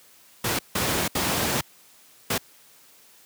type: noise bursts at uneven times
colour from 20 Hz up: pink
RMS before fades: -24 dBFS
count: 4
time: 0.44-0.59 / 0.75-1.08 / 1.15-1.61 / 2.3-2.38 s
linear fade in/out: 5 ms
effects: white hiss -54 dBFS RMS until 3.25 s + high-pass 100 Hz 12 dB/octave

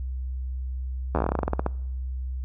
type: slowing click train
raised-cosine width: 1 ms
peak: -10 dBFS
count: 17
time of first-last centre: 1.15-1.663 s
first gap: 11 ms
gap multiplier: 1.13
effects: noise-tail reverb RT60 0.9 s tail -24 dB re dry + added 64 Hz sine -28 dBFS peak until 2.44 s

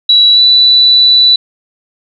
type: tone with pitch glide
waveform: sine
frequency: 3916 to 3966 Hz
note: B7 to B7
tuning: -15 to +7 cents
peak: -3 dBFS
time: 0.09-1.36 s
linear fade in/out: 5 ms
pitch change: +22 cents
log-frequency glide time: 0.32-0.4 s
effects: none

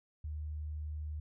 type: tone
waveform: sine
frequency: 76 Hz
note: D#2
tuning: 40 cents flat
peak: -37 dBFS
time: 0.24-1.2 s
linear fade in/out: 5 ms
effects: none

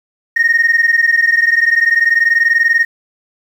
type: tone pair together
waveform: sine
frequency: 1844.3 / 1864.7 Hz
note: A#6 / A#6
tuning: -19 / 0 cents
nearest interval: unison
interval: 19 cents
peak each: -10 dBFS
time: 0.36-2.85 s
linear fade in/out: 10 ms
effects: tanh soft clip ceiling -5 dBFS + 7-bit

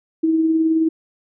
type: tone with tremolo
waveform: sine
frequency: 321.7 Hz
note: E4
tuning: 42 cents flat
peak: -12 dBFS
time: 0.23-0.89 s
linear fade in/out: 10 ms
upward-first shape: triangle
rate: 19 Hz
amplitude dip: 40%
effects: none

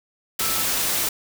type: tone in noise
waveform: sine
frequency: 1318.5 Hz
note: E6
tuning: in tune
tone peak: -33 dBFS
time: 0.4-0.63 s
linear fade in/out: 5 ms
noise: white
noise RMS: -23 dBFS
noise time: 0.39-1.09 s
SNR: -13 dB
effects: none

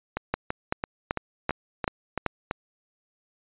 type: two click trains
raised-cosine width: 0.5 ms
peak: -9 / -12 dBFS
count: 6 / 8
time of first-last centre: 0.34-2.263 / 0.17-2.511 s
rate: 2.6 / 2.99 Hz
effects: resampled to 8000 Hz

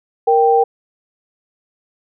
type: tone pair together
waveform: sine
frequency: 466.2 / 784 Hz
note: A#4 / G5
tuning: 0 / 0 cents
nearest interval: major sixth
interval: 900 cents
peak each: -12 dBFS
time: 0.27-0.64 s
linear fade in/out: 10 ms
effects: none

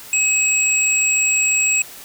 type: tone pair together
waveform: sine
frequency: 2564 / 7683 Hz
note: E7 / B8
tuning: -49 / -49 cents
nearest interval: octave + perfect fifth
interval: 1900 cents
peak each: -17 dBFS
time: 0.13-1.82 s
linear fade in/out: 2 ms
effects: white hiss -38 dBFS RMS until 2.04 s

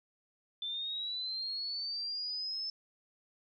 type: linear sweep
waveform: sine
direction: up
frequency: 3520 to 5274 Hz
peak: -35 dBFS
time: 0.62-2.7 s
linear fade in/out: 2 ms
effects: none

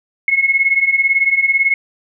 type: beating tone pair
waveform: sine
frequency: 2165 / 2183 Hz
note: C#7 / C#7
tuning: -41 / -27 cents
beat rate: 18 Hz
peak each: -16 / -13 dBFS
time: 0.28-1.74 s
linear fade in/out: 2 ms
effects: none

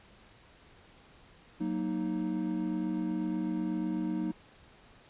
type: chord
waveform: triangle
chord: D# minor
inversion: first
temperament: equal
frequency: 185 / 233.1 / 311.1 Hz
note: F#3 / A#3 / D#4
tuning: 0 / 0 / 0 cents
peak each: -33 / -34 / -31 dBFS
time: 1.6-4.32 s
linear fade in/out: 10 ms
effects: pink hiss -58 dBFS RMS until 5.09 s + resampled to 8000 Hz

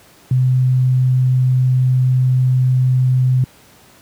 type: tone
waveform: sine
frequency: 128.1 Hz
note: C3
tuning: 36 cents flat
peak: -10 dBFS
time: 0.31-3.44 s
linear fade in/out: 2 ms
effects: pink hiss -47 dBFS RMS until 4.01 s + high-pass 80 Hz 12 dB/octave

